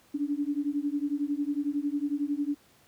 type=beating tone pair; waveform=sine; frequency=283.6 / 294.6 Hz; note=C#4 / D4; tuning=+40 / +6 cents; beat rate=11 Hz; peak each=-30 dBFS; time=0.14-2.55 s; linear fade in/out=10 ms; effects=pink hiss -61 dBFS RMS until 2.87 s + high-pass 80 Hz 12 dB/octave